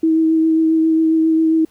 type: tone with vibrato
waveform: sine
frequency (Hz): 321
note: E4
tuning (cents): -46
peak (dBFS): -11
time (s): 0.03-1.65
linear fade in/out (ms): 5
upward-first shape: triangle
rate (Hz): 7.4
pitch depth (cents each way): 17
effects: pink hiss -56 dBFS RMS until 1.7 s